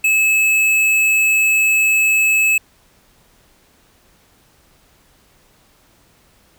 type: tone with hard clipping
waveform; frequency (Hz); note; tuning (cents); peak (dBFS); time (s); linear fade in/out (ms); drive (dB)
triangle; 2596; E7; -27; -13; 0.04-2.58; 5; 16
effects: pink hiss -54 dBFS RMS until 6.58 s